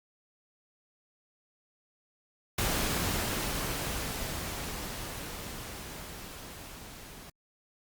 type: noise with level ramp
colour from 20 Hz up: pink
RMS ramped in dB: -29 to -48 dBFS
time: 2.58-7.3 s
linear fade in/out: 5 ms
effects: Opus 48 kbps